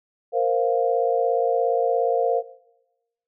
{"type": "chord", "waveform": "sine", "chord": "Bb suspended second", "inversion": "none", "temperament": "equal", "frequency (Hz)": [466.2, 523.3, 698.5], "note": ["Bb4", "C5", "F5"], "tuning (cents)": [0, 0, 0], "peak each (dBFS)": [-22, -23, -23], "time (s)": [0.32, 2.43], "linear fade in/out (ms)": 50, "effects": ["noise-tail reverb RT60 1.0 s tail -19 dB re dry"]}